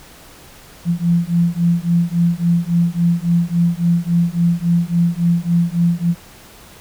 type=beating tone pair; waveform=sine; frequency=169.5 / 173.1 Hz; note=E3 / F3; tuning=+49 / -15 cents; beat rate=3.6 Hz; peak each=-16 dBFS; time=0.85-6.15 s; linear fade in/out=50 ms; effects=pink hiss -42 dBFS RMS until 6.8 s